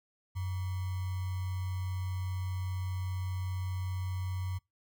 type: tone with sample-and-hold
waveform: sine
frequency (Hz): 92.5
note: F#2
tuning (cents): 0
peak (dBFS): -32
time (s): 0.35-4.59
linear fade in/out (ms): 20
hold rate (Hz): 1050
effects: noise-tail reverb RT60 0.2 s tail -24 dB re dry